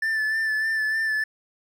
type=tone with vibrato; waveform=triangle; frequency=1760 Hz; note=A6; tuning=in tune; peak=-20 dBFS; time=0.02-1.24 s; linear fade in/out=5 ms; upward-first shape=sine; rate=3.3 Hz; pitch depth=29 cents each way; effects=none